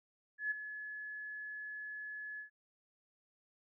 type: tone with ADSR envelope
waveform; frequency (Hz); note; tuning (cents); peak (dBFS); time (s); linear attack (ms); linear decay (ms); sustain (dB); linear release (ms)
sine; 1706; G#6; +46; -31; 0.38-2.5; 130; 15; -11; 110
effects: none